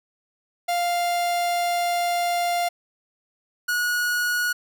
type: tone pair in turn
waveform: 45% pulse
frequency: 698.5 / 1455.5 Hz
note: F5 / F#6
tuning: 0 / -29 cents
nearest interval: octave + minor second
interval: 1271 cents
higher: second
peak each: -21 dBFS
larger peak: neither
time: 0.68-2.69 / 3.68-4.53 s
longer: first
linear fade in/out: 10 ms
effects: none